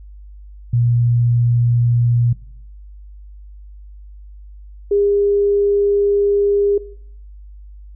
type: tone pair in turn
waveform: sine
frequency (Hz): 119.4 / 405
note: A#2 / G#4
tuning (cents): +42 / -43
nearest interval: octave + major sixth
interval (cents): 2115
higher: second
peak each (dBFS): -12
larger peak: neither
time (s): 0.73-2.33 / 4.91-6.78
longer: second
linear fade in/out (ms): 5
effects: noise-tail reverb RT60 0.6 s tail -18 dB re dry + added 50 Hz sine -35 dBFS peak until 7.95 s